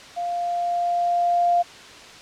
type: tone with level ramp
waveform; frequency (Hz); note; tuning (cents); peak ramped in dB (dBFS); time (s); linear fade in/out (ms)
sine; 698.5; F5; 0; -24 to -15; 0.16-1.63; 20
effects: white hiss -42 dBFS RMS until 2.21 s + low-pass 5000 Hz 12 dB/octave